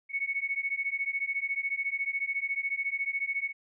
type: beating tone pair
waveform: sine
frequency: 2208 / 2222 Hz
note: C#7 / C#7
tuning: -7 / +4 cents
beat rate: 14 Hz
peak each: -32 / -32 dBFS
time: 0.09-3.53 s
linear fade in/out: 50 ms
effects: none